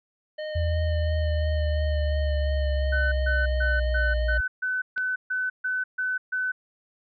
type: tone with vibrato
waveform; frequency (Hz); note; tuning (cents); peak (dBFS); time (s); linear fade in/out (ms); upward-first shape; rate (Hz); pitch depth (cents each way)
square; 610; D#5; -34; -31; 0.38-4.38; 10; sine; 2.9; 17
type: linear sweep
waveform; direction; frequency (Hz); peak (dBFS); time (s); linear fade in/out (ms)
sine; down; 82.41 to 58.27; -22; 0.55-4.41; 10
type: tone bursts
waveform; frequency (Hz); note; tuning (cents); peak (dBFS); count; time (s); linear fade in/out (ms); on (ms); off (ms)
sine; 1509; F#6; +34; -24; 11; 2.92-6.52; 10; 200; 140
type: click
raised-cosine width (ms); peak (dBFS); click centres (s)
0.2; -23; 4.979
effects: resampled to 11025 Hz